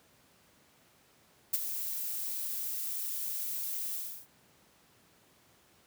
violet noise with ADSR envelope, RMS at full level -26 dBFS, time 1.53-4.27 s, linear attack 10 ms, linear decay 26 ms, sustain -10 dB, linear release 330 ms, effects pink hiss -64 dBFS RMS until 5.86 s + high-pass 100 Hz 12 dB/octave

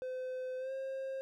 triangle tone with pitch glide, 512 to 533.4 Hz, C5 to C5, -38 to +33 cents, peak -35 dBFS, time 0.02-1.21 s, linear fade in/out 0 ms, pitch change +71 cents, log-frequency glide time 0.58-0.72 s, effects none

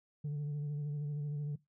sine tone with vibrato, 146.83 Hz, D3, in tune, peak -32 dBFS, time 0.24-1.56 s, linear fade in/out 10 ms, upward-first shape sine, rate 13 Hz, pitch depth 31 cents each way, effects noise-tail reverb RT60 0.2 s tail -21 dB re dry + tanh soft clip ceiling -34 dBFS

